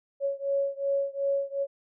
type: beating tone pair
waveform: sine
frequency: 554.4 / 557.1 Hz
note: C#5 / C#5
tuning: 0 / +9 cents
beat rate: 2.7 Hz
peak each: -28 / -29 dBFS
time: 0.2-1.67 s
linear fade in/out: 50 ms
effects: none